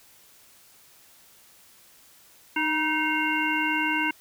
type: harmonic tone with a mistuned harmonic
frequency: 307.8 Hz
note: D#4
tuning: 19 cents flat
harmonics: 1 / 3 / 5 / 7 / 9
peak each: -29 / -29 / -29 / -29 / -29 dBFS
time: 2.56-4.11 s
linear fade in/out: 5 ms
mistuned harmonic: 3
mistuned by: +51 cents
effects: white hiss -55 dBFS RMS until 4.2 s